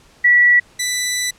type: tone pair in turn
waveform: sine / 10% pulse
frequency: 1946 / 1983.4 Hz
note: B6 / B6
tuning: -26 / +7 cents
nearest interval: unison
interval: 33 cents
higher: second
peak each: -8 dBFS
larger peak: neither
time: 0.24-0.6 / 0.79-1.31 s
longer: second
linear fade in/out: 10 ms
effects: pink hiss -50 dBFS RMS until 1.38 s + low-pass 9000 Hz 12 dB/octave